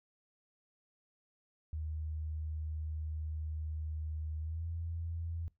sine tone with pitch glide, 77.78 to 83.36 Hz, D#2 to E2, 0 to +20 cents, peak -36 dBFS, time 1.73-5.48 s, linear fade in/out 0 ms, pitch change +120 cents, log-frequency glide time 4.4-4.66 s, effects noise-tail reverb RT60 0.2 s tail -22 dB re dry

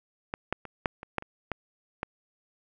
clicks, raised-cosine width 0.5 ms, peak -16 / -12 / -25 / -10 / -25 / -12 / -26 / -15 / -15 dBFS, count 9, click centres 0.339 / 0.526 / 0.653 / 0.858 / 1.031 / 1.183 / 1.224 / 1.517 / 2.031 s, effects none

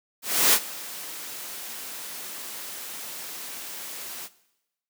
white noise with ADSR envelope, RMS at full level -17 dBFS, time 0.22-4.29 s, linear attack 310 ms, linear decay 61 ms, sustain -20 dB, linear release 43 ms, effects noise-tail reverb RT60 0.9 s tail -18 dB re dry + high-pass 200 Hz 12 dB/octave

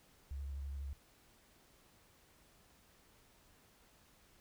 sine tone with vibrato, 69.3 Hz, C#2, in tune, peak -40 dBFS, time 0.31-0.93 s, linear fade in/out 0 ms, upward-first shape sine, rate 12 Hz, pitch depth 37 cents each way, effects pink hiss -67 dBFS RMS until 4.4 s

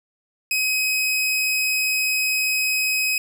sawtooth tone, 2533 Hz, D#7, 30 cents sharp, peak -16 dBFS, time 0.51-3.18 s, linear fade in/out 2 ms, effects none

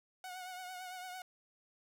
sawtooth tone with vibrato, 734 Hz, F#5, 14 cents flat, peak -40 dBFS, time 0.24-1.22 s, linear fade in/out 2 ms, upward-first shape triangle, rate 8.9 Hz, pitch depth 46 cents each way, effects none

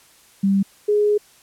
sine tone pair in turn, 196.2 / 416.6 Hz, G3 / G#4, +2 / +5 cents, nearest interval octave + minor second, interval 1303 cents, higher second, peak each -14 dBFS, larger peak neither, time 0.43-0.63 / 0.88-1.18 s, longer second, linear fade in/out 10 ms, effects white hiss -52 dBFS RMS until 1.42 s + low-pass 12000 Hz 12 dB/octave

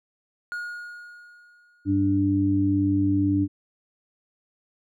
triangle tone with exponential decay, 1437 Hz, F6, 49 cents sharp, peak -26 dBFS, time 0.52-2.18 s, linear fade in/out 0 ms, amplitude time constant 360 ms
harmonic tone, 98 Hz, G2, in tune, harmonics 1 / 2 / 3, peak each -25 / -32 / -20 dBFS, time 1.85-3.48 s, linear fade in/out 50 ms
effects none

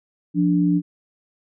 sine tone pair together, 174.61 / 292.3 Hz, F3 / D4, 0 / -8 cents, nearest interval major sixth, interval 892 cents, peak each -18 / -18 dBFS, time 0.34-0.82 s, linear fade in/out 50 ms, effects none

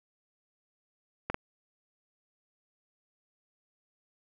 clicks, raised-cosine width 0.5 ms, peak -16 dBFS, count 2, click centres 1.3 / 1.344 s, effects none

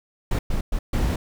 brown noise bursts at uneven times, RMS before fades -22 dBFS, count 4, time 0.31-0.39 / 0.5-0.61 / 0.72-0.79 / 0.93-1.16 s, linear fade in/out 5 ms, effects none

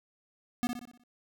square tone with echo, 243.1 Hz, B3, 27 cents flat, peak -27 dBFS, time 0.63-0.67 s, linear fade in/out 0 ms, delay 61 ms, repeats 6, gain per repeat -6 dB, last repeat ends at 1.036 s, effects none

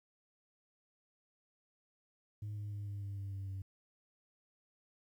sine tone with pitch steps, 104.8 / 103.54 / 102.29 / 101.05 / 99.84 / 98.63 / 97.44 / 96.27 Hz, G#2 / G#2 / G#2 / G#2 / G2 / G2 / G2 / G2, +16 / -5 / -26 / -47 / +32 / +11 / -10 / -31 cents, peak -37 dBFS, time 2.42-3.62 s, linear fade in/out 5 ms, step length 150 ms, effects tanh soft clip ceiling -38 dBFS + 12-bit

